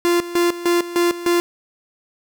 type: tone with tremolo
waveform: 45% pulse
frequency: 346.8 Hz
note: F4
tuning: 12 cents flat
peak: -14 dBFS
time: 0.05-1.4 s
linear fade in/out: 0 ms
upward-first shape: square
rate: 3.3 Hz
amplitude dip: 80%
effects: none